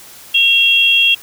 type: tone pair together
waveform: sine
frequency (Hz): 2739 / 3269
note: F7 / G#7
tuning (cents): -34 / -28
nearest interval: minor third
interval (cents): 306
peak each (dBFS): -11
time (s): 0.34-1.15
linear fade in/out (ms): 10
effects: white hiss -38 dBFS RMS until 1.22 s